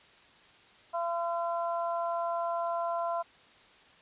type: harmonic tone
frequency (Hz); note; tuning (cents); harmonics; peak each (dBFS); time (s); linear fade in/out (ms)
340; F4; -46; 2 / 3 / 4; -31 / -34 / -40; 0.93-3.23; 20
effects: white hiss -58 dBFS RMS until 4.01 s + resampled to 8000 Hz